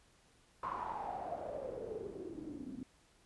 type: noise with low-pass filter sweep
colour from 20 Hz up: white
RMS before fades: -43 dBFS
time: 0.63-2.83 s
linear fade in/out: 2 ms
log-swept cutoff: 1100 to 240 Hz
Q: 8.5
effects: pink hiss -68 dBFS RMS until 3.25 s + resampled to 24000 Hz